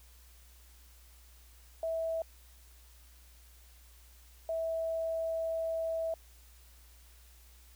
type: tone bursts at uneven times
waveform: sine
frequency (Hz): 653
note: E5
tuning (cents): -17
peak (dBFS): -31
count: 2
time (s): 1.83-2.22 / 4.49-6.14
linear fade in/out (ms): 2
effects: added 60 Hz sine -56 dBFS peak until 7.75 s + white hiss -62 dBFS RMS until 7.75 s